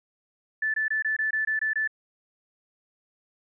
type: tone bursts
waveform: sine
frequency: 1750 Hz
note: A6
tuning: 10 cents flat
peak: -23 dBFS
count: 9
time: 0.62-1.876 s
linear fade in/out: 5 ms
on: 120 ms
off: 22 ms
effects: none